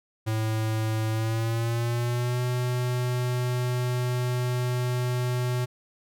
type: tone with pitch glide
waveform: square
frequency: 110 to 124.19 Hz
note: A2 to B2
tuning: 0 to +10 cents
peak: -25 dBFS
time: 0.26-5.66 s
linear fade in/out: 20 ms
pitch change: +210 cents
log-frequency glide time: 1.1-2.41 s
effects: none